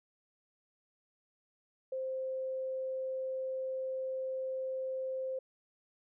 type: tone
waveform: sine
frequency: 523.3 Hz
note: C5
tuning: in tune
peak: -34 dBFS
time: 1.92-5.39 s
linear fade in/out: 5 ms
effects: none